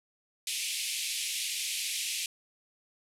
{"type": "band-pass noise", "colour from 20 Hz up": "pink", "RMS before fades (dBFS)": -34, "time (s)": [0.47, 2.26], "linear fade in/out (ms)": 2, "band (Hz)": [2300, 12000], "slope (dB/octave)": 48, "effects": []}